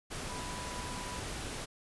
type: tone in noise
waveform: sine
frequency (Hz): 987.8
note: B5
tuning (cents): 0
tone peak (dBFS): -44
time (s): 0.28-1.21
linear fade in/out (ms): 20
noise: pink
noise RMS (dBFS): -40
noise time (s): 0.1-1.66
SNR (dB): -7
effects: resampled to 24000 Hz